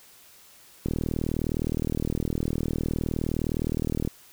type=click train; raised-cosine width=3 ms; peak=-14 dBFS; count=128; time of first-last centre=0.86-4.075 s; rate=39.5 Hz; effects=white hiss -53 dBFS RMS until 4.32 s